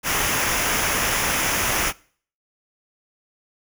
pink noise with comb filter, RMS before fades -22 dBFS, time 0.03-1.93 s, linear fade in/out 50 ms, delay 0.24 ms, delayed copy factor -0.6, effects noise-tail reverb RT60 0.5 s tail -23 dB re dry

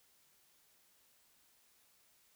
silence, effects white hiss -70 dBFS RMS until 2.35 s

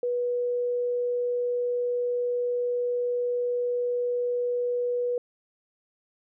sine tone, 487.8 Hz, B4, 21 cents flat, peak -24 dBFS, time 0.03-5.18 s, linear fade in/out 2 ms, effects none

